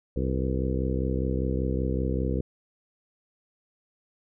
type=harmonic tone with a mistuned harmonic; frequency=65.1 Hz; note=C2; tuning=8 cents flat; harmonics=1 / 2 / 3 / 4 / 5 / 6 / 7 / 8; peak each=-28 / -31 / -33 / -34 / -35 / -36 / -36 / -37 dBFS; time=0.16-2.41 s; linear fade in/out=5 ms; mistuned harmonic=8; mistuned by=-65 cents; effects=none